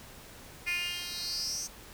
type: tone with high-pass filter sweep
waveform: 10% pulse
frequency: 351.9 Hz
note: F4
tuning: 13 cents sharp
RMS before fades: -35 dBFS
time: 0.66-1.68 s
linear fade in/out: 20 ms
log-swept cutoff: 2300 to 6500 Hz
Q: 7.6
effects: pink hiss -50 dBFS RMS until 1.93 s